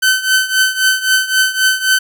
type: tone with tremolo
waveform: sawtooth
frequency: 1527 Hz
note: G6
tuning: 46 cents flat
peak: -4 dBFS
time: 0.02-1.99 s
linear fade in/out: 10 ms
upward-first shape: triangle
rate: 3.8 Hz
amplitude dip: 85%
effects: none